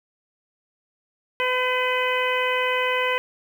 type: harmonic tone with a mistuned harmonic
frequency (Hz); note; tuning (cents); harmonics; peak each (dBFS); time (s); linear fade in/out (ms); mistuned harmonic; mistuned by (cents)
505; B4; +39; 1 / 2 / 3 / 4 / 5 / 6; -25 / -26 / -30 / -27 / -28 / -31; 1.4-3.18; 0; 3; +18
effects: 8-bit